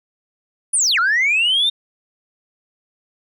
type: linear two-way sweep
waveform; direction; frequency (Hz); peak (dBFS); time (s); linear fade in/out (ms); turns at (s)
sine; down then up; 9956 to 1318.5 to 3683; -12; 0.73-1.7; 10; 0.99
effects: tanh soft clip ceiling -11 dBFS